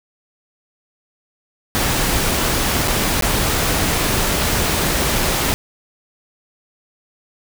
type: noise with dropouts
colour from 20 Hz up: pink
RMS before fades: -18 dBFS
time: 1.75-5.54 s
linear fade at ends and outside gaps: 0 ms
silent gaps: 2.876-2.881 / 3.21-3.223 s
effects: none